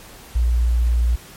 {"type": "tone", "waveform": "sine", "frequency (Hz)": 59.2, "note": "A#1", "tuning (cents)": 27, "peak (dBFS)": -14, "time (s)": [0.35, 1.16], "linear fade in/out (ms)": 10, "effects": ["pink hiss -42 dBFS RMS until 1.36 s", "MP3 64 kbps"]}